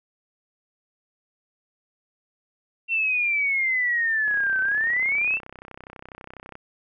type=exponential two-way sweep; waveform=sine; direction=down then up; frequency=2723 to 1523 to 2723 Hz; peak=-20 dBFS; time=2.88-5.4 s; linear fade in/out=50 ms; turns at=4.61 s
type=click train; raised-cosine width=0.5 ms; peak=-25 dBFS; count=74; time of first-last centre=4.28-6.554 s; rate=32.1 Hz
effects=none